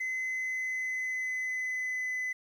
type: tone with pitch glide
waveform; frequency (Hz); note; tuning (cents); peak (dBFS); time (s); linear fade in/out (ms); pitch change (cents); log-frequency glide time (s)
sine; 2041 to 2014; C7 to B6; -44 to +33; -28; 0-2.33; 10; -23; 0.2-2.11
effects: tanh soft clip ceiling -30 dBFS + 10-bit